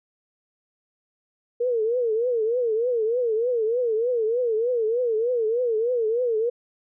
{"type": "tone with vibrato", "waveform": "sine", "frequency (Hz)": 466.2, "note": "A#4", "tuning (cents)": 0, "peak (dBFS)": -20, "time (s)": [1.6, 6.5], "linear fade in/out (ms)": 10, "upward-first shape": "triangle", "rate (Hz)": 3.3, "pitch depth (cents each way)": 160, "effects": []}